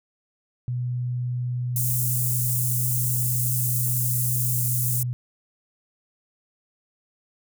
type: tone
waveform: sine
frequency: 123.47 Hz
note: B2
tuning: in tune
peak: -24 dBFS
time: 0.68-5.13 s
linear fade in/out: 0 ms
type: high-pass noise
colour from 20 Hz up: white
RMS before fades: -26 dBFS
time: 1.76-5.03 s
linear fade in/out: 2 ms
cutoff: 7700 Hz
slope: 24 dB/octave
effects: none

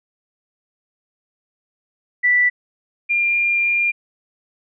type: tone pair in turn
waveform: sine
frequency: 1970 / 2399 Hz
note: B6 / D7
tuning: -5 / +36 cents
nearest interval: minor third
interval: 341 cents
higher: second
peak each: -12 / -15 dBFS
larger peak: first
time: 2.23-2.5 / 3.09-3.92 s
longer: second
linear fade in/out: 20 ms
effects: none

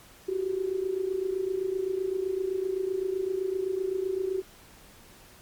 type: tone with amplitude modulation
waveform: sine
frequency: 378.3 Hz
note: F#4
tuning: 38 cents sharp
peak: -23 dBFS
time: 0.28-4.42 s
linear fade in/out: 10 ms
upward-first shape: sine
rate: 27.8 Hz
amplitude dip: 75%
effects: pink hiss -53 dBFS RMS until 5.41 s + MP3 96 kbps

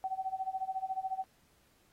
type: tone with tremolo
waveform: sine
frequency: 761 Hz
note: F#5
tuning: 48 cents sharp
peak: -30 dBFS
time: 0.04-1.24 s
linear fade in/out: 0 ms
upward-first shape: sine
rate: 14 Hz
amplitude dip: 90%
effects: pink hiss -69 dBFS RMS until 1.92 s + AAC 48 kbps

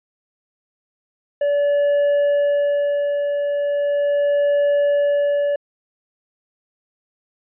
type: tone with tremolo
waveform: triangle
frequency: 575 Hz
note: D5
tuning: 37 cents flat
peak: -12 dBFS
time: 1.41-5.56 s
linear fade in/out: 5 ms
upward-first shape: sine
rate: 0.38 Hz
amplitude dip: 40%
effects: resampled to 8000 Hz

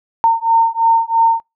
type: beating tone pair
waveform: sine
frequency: 911 / 914 Hz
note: A#5 / A#5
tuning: -40 / -34 cents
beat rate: 3 Hz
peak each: -13 dBFS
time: 0.24-1.4 s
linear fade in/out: 0 ms
effects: noise-tail reverb RT60 0.2 s tail -25 dB re dry

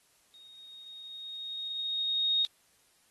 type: tone with level ramp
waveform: sine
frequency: 3729 Hz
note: A#7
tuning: in tune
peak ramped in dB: -52 to -23 dBFS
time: 0.34-2.45 s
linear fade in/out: 0 ms
effects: white hiss -67 dBFS RMS until 3.1 s + AAC 32 kbps

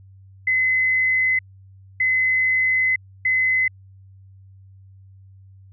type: tone bursts at uneven times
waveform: sine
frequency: 2037 Hz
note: C7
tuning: 47 cents flat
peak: -16 dBFS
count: 3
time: 0.47-1.39 / 2-2.96 / 3.25-3.68 s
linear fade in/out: 5 ms
effects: added 96 Hz sine -44 dBFS peak until 5.72 s

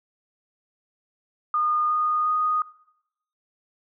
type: tone with pitch steps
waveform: sine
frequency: 1221 / 1230.2 / 1239.5 Hz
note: D#6 / D#6 / D#6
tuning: -33 / -20 / -7 cents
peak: -20 dBFS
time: 1.54-2.62 s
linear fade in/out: 2 ms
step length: 360 ms
effects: noise-tail reverb RT60 0.8 s tail -20 dB re dry

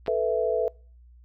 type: clicks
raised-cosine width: 0.3 ms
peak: -24 dBFS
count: 2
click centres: 0.063 / 0.073 s
type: chord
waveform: sine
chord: A suspended second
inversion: none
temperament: equal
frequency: 440 / 493.9 / 659.3 Hz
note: A4 / B4 / E5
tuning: 0 / 0 / 0 cents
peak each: -26 dBFS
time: 0.08-0.68 s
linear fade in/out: 0 ms
effects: noise-tail reverb RT60 0.4 s tail -25 dB re dry + added 60 Hz sine -49 dBFS peak until 1.24 s

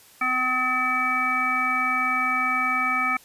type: harmonic tone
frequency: 254.7 Hz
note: C4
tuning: 46 cents flat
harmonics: 1 / 3 / 5 / 7 / 9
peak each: -34 / -31 / -24 / -32 / -24 dBFS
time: 0.21-3.17 s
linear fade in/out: 5 ms
effects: white hiss -52 dBFS RMS until 3.24 s + resampled to 32000 Hz

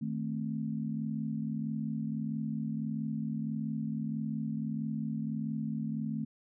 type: chord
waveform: sine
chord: A diminished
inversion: second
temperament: equal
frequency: 155.56 / 220 / 261.6 Hz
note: Eb3 / A3 / C4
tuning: 0 / 0 / 0 cents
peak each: -37 / -34 / -40 dBFS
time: 0.01-6.25 s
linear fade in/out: 10 ms
effects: none

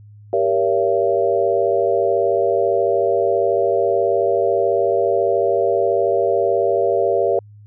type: chord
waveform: sine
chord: G diminished seventh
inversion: none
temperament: just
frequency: 392 / 470.4 / 564.5 / 677.4 Hz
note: G4 / Bb4 / Db5 / Fb5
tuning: 0 / +16 / +31 / +47 cents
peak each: -20 dBFS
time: 0.33-7.39 s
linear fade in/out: 2 ms
effects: added 104 Hz sine -40 dBFS peak until 7.66 s

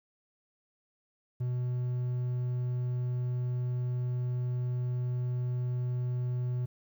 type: tone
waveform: triangle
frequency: 124.1 Hz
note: B2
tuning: 9 cents sharp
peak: -27 dBFS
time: 1.4-6.66 s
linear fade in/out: 10 ms
effects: 11-bit

